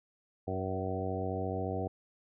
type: harmonic tone with a mistuned harmonic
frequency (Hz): 94.3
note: F#2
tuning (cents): +33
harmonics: 1 / 2 / 3 / 4 / 5 / 6 / 7 / 8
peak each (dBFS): -37 / -41 / -41 / -41 / -39 / -45 / -41 / -41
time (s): 0.47-1.88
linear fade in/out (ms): 10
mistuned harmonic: 6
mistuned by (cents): +15
effects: none